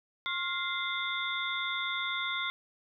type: tone cluster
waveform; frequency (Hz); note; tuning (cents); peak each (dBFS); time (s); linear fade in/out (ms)
sine; 1073 / 1401 / 2080 / 3431 / 3632; C6 / F6 / C7 / A7 / A#7; +43 / +5 / -11 / -44 / -46; -38 / -37 / -35 / -39 / -38; 0.26-2.5; 0
effects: none